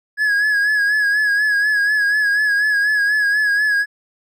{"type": "tone with vibrato", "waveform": "triangle", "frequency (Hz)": 1676, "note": "G#6", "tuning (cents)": 15, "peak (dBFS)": -12, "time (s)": [0.17, 3.86], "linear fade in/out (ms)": 50, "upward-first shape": "sine", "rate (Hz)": 4.1, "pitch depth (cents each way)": 49, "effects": []}